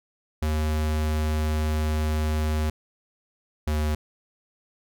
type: tone pair in turn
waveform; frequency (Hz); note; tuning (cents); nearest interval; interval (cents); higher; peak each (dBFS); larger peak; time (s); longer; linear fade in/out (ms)
square; 77.1 / 76.04; D#2 / D#2; -15 / -39; unison; 24; first; -23; neither; 0.42-2.7 / 3.67-3.95; first; 5
effects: none